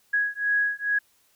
sine beating tone pair, 1661.2 / 1663.5 Hz, G#6 / G#6, 0 / +2 cents, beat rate 2.3 Hz, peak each -25 dBFS, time 0.13-0.99 s, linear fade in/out 10 ms, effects white hiss -64 dBFS RMS until 1.35 s

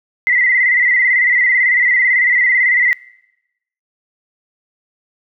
sine tone with vibrato, 2000 Hz, B6, 21 cents sharp, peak -10 dBFS, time 0.27-2.93 s, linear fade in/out 0 ms, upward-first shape square, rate 18 Hz, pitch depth 51 cents each way, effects noise-tail reverb RT60 0.9 s tail -23 dB re dry

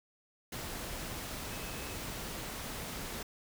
sine tone in noise, 2579 Hz, E7, 39 cents flat, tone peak -51 dBFS, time 1.51-1.95 s, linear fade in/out 5 ms, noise pink, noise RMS -41 dBFS, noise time 0.52-3.23 s, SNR -13 dB, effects none

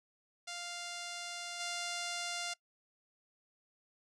5% pulse tone with level steps, 698.5 Hz, F5, in tune, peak -29 / -25 dBFS, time 0.47-2.54 s, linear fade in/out 10 ms, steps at 1.59 s, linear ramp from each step 20 ms, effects noise-tail reverb RT60 0.1 s tail -22 dB re dry + low-pass 8000 Hz 12 dB/octave

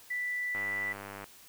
sine tone, 1975.5 Hz, B6, in tune, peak -31 dBFS, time 0.1-0.93 s, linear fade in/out 10 ms
click train, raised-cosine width 0.5 ms, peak -27 dBFS, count 70, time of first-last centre 0.55-1.241 s, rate 99.8 Hz
effects white hiss -55 dBFS RMS until 1.48 s

